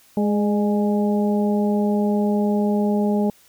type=harmonic tone with a mistuned harmonic; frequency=207.7 Hz; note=G#3; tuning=in tune; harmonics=1 / 2 / 3 / 4; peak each=-18 / -24 / -28 / -30 dBFS; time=0.17-3.3 s; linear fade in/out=2 ms; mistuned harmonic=3; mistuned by=-38 cents; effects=white hiss -54 dBFS RMS until 3.48 s